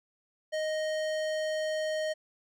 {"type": "tone with hard clipping", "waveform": "sine", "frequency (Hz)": 622.3, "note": "D#5", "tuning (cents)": 0, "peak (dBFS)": -31, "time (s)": [0.52, 2.14], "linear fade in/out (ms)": 20, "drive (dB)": 17, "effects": []}